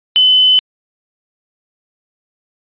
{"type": "tone", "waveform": "sine", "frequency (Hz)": 3026, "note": "F#7", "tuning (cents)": 38, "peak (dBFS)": -6, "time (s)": [0.16, 0.59], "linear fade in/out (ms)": 0, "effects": ["resampled to 8000 Hz"]}